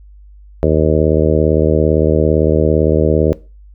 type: harmonic tone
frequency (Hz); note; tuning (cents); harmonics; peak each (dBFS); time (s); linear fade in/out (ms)
77.7; D#2; -2; 1 / 2 / 3 / 4 / 5 / 6 / 7 / 8; -16 / -17 / -20 / -19 / -17 / -16 / -17 / -22; 0.63-3.33; 0
effects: noise-tail reverb RT60 0.3 s tail -19 dB re dry + added 50 Hz sine -37 dBFS peak until 3.74 s